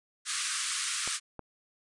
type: band-pass noise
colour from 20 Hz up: white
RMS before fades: -33 dBFS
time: 0.25-1.2 s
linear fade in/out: 50 ms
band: 1100 to 10000 Hz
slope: 96 dB/octave
type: clicks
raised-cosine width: 1 ms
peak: -26 dBFS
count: 2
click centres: 1.076 / 1.393 s
effects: resampled to 24000 Hz